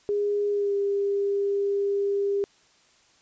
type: tone with pitch glide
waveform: sine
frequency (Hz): 410 to 400.6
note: G#4 to G4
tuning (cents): -22 to +38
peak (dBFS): -22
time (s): 0.09-2.44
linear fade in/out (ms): 0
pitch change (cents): -40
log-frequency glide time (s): 0.5-0.74
effects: white hiss -60 dBFS RMS until 3.21 s + resampled to 16000 Hz